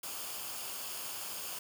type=noise with comb filter; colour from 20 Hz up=white; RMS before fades=-41 dBFS; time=0.03-1.59 s; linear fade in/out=5 ms; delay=0.51 ms; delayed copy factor=-0.5; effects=none